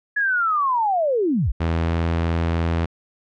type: linear sweep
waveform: sine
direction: down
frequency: 1704 to 32.02 Hz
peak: -17 dBFS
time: 0.16-1.52 s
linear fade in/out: 10 ms
type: tone with pitch glide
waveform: sawtooth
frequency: 82.6 to 83.37 Hz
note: E2 to E2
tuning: +4 to +20 cents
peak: -15 dBFS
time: 1.6-2.86 s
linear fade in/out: 10 ms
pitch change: +16 cents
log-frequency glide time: 1.82-1.9 s
effects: low-pass 3000 Hz 12 dB/octave